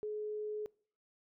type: tone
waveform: sine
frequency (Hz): 424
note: G#4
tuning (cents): +36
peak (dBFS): -36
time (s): 0.03-0.66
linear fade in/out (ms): 0
effects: noise-tail reverb RT60 0.5 s tail -24 dB re dry